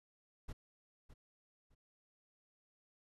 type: noise with echo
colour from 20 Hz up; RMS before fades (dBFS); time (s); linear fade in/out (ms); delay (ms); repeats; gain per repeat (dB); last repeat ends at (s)
brown; -44; 0.48-0.53; 10; 610; 2; -12; 1.75
effects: resampled to 32000 Hz